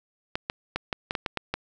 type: clicks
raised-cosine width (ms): 0.3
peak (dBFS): -11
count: 9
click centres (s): 0.355 / 0.499 / 0.76 / 0.928 / 1.109 / 1.152 / 1.262 / 1.373 / 1.54
effects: none